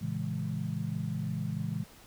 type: chord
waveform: sine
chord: A# half-diminished seventh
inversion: none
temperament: equal with one note detuned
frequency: 113.55 / 138.59 / 164.81 / 207.7 Hz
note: A#2 / C#3 / E3 / G#3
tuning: -45 / 0 / 0 / 0 cents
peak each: -37 / -37 / -35 / -38 dBFS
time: 0.01-1.84 s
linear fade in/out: 10 ms
effects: pink hiss -55 dBFS RMS until 2.06 s